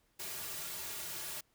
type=noise with comb filter; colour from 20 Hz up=white; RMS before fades=-42 dBFS; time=0.19-1.41 s; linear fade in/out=10 ms; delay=3.9 ms; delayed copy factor=-0.95; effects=pink hiss -74 dBFS RMS until 1.54 s